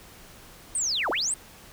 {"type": "linear two-way sweep", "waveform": "sine", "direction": "down then up", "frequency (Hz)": [8870, 271.3, 8870], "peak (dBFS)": -24, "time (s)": [0.75, 1.34], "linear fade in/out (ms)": 2, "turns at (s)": 1.1, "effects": ["pink hiss -49 dBFS RMS until 1.72 s"]}